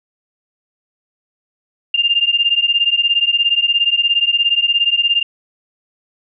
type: beating tone pair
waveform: sine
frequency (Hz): 2794 / 2811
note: F7 / F7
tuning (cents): 0 / +11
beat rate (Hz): 17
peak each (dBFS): -15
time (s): 1.94-5.23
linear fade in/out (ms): 5
effects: none